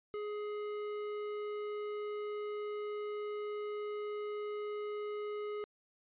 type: tone with tanh clipping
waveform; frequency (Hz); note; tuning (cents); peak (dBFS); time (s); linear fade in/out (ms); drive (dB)
sine; 418.3; G#4; +12; -39; 0.14-5.64; 0; 14
effects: resampled to 8000 Hz